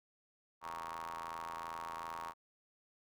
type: ring-modulated tone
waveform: sawtooth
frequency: 82.7 Hz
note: E2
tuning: 6 cents sharp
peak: -35 dBFS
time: 0.61-2.34 s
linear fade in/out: 50 ms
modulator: 1020 Hz
effects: none